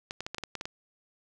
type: clicks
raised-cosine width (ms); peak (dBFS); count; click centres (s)
0.2; -18; 9; 0.109 / 0.206 / 0.265 / 0.346 / 0.383 / 0.437 / 0.553 / 0.611 / 0.655
effects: none